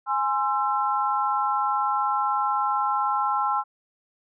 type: chord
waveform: sine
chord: Ab augmented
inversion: none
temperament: equal with one note detuned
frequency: 830.6 / 1046.5 / 1340 Hz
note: Ab5 / C6 / E6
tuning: 0 / 0 / +28 cents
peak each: -25 / -26 / -26 dBFS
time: 0.06-3.64 s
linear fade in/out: 50 ms
effects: none